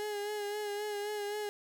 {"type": "tone with vibrato", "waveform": "35% pulse", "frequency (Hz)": 414.8, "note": "G#4", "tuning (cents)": -2, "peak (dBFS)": -33, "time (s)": [0, 1.49], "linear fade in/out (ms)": 0, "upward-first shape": "sine", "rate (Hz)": 3.8, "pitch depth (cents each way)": 34, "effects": []}